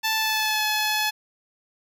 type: tone with pitch glide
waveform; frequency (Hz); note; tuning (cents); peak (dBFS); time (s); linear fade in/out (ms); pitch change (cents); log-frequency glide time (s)
10% pulse; 880 to 854.9; A5 to G#5; 0 to +50; -13; 0.03-1.11; 20; -50; 0.15-0.65
effects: none